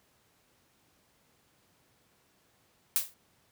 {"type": "noise with exponential decay", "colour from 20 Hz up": "blue", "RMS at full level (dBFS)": -23, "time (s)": [2.96, 3.14], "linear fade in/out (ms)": 0, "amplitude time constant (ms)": 37, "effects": ["pink hiss -68 dBFS RMS until 3.51 s", "high-pass 80 Hz 12 dB/octave"]}